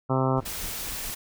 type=harmonic tone; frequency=131.4 Hz; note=C3; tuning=8 cents sharp; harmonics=1 / 2 / 3 / 4 / 5 / 6 / 7 / 8 / 9 / 10; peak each=-25 / -28 / -30 / -31 / -32 / -33 / -33 / -34 / -35 / -35 dBFS; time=0.09-0.41 s; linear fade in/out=20 ms
type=noise with tremolo; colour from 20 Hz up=brown; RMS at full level=-37 dBFS; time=0.37-1.1 s; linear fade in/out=2 ms; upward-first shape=triangle; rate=4.4 Hz; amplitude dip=90%
type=noise; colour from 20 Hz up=white; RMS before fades=-34 dBFS; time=0.45-1.15 s; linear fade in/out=10 ms
effects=none